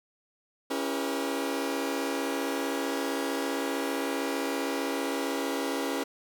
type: chord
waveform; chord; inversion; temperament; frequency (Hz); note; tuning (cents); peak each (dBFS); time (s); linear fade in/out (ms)
sawtooth; C# diminished seventh; none; just; 277.2 / 332.6 / 399.1 / 479; C#4 / E4 / G4 / Bb4; 0 / +16 / +31 / +47; -28 / -32 / -32 / -31; 0.7-6.04; 10
effects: none